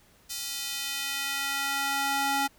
square tone with high-pass filter sweep, 277.2 Hz, C#4, in tune, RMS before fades -30 dBFS, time 0.29-2.48 s, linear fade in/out 20 ms, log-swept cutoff 4900 to 650 Hz, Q 1, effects pink hiss -60 dBFS RMS until 2.58 s

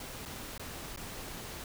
pink noise with dropouts, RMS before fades -43 dBFS, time 0-1.64 s, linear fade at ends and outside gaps 2 ms, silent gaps 0.254-0.258 / 0.579-0.595 / 0.962-0.973 s, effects none

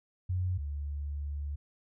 sine tone pair in turn, 91 / 72.23 Hz, F#2 / D2, -28 / -28 cents, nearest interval major third, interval 400 cents, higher first, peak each -28 / -33 dBFS, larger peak first, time 0.29-0.58 / 0.58-1.56 s, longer second, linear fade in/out 10 ms, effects none

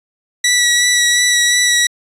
15% pulse tone with vibrato, 1944 Hz, B6, 28 cents flat, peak -4 dBFS, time 0.44-1.87 s, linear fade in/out 5 ms, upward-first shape sine, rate 2.8 Hz, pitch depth 20 cents each way, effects resampled to 32000 Hz

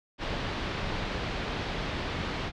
pink low-pass noise, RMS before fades -33 dBFS, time 0.18-2.52 s, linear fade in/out 50 ms, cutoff 4200 Hz, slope 24 dB/octave, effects none

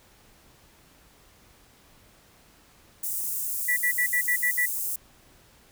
white high-pass noise, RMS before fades -30 dBFS, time 3.03-4.96 s, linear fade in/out 5 ms, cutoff 7800 Hz, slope 24 dB/octave
sine tone bursts, 1960 Hz, B6, 14 cents flat, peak -21 dBFS, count 7, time 3.68-4.661 s, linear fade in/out 10 ms, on 87 ms, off 62 ms
effects pink hiss -57 dBFS RMS until 5.71 s

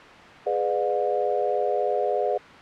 sine chord, G# diminished seventh, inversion none, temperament just, 415.3 / 498.4 / 598 / 717.6 Hz, G#4 / B4 / D5 / F5, 0 / +16 / +31 / +47 cents, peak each -27 dBFS, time 0.46-2.38 s, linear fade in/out 10 ms, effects white hiss -43 dBFS RMS until 2.61 s + low-pass 2000 Hz 12 dB/octave

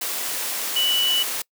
sine tone in noise, 2960 Hz, F#7, in tune, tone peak -18 dBFS, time 0.76-1.23 s, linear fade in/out 5 ms, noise white, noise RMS -27 dBFS, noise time 0.01-1.42 s, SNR +6 dB, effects noise-tail reverb RT60 0.1 s tail -24 dB re dry + high-pass 300 Hz 12 dB/octave

